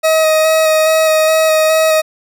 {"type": "tone with vibrato", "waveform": "40% pulse", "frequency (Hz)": 632, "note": "D#5", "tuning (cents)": 27, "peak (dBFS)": -8, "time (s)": [0.03, 2.02], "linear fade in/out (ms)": 20, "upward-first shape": "square", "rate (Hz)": 2.4, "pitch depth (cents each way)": 12, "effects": []}